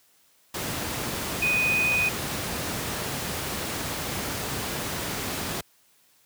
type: tone in noise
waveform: sine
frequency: 2489 Hz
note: D#7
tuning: in tune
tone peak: -21 dBFS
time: 1.42-2.09 s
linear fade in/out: 5 ms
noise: pink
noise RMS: -30 dBFS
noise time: 0.54-5.61 s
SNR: +6 dB
effects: white hiss -62 dBFS RMS until 6.25 s + high-pass 80 Hz 12 dB/octave